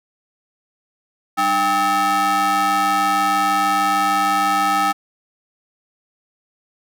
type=ring-modulated tone; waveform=square; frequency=246.7 Hz; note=B3; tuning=2 cents flat; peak=-13 dBFS; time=1.37-4.93 s; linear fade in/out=20 ms; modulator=1040 Hz; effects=none